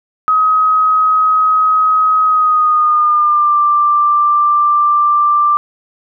sine tone with pitch glide, 1266 to 1181.2 Hz, D#6 to D6, +30 to +10 cents, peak -8 dBFS, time 0.28-5.57 s, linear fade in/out 0 ms, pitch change -120 cents, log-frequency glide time 2.23-3.58 s, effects none

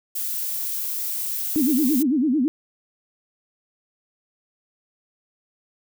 violet noise, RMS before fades -27 dBFS, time 0.15-2.03 s, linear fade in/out 10 ms
sine tone with vibrato, 277.2 Hz, C#4, in tune, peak -17 dBFS, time 1.56-2.48 s, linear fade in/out 0 ms, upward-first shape sine, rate 9 Hz, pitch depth 250 cents each way
effects none

